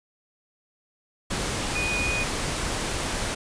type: tone in noise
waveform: sine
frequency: 2474 Hz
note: D#7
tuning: 10 cents flat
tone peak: -26 dBFS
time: 1.75-2.24 s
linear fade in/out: 10 ms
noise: pink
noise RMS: -28 dBFS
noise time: 1.3-3.35 s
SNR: -1 dB
effects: resampled to 22050 Hz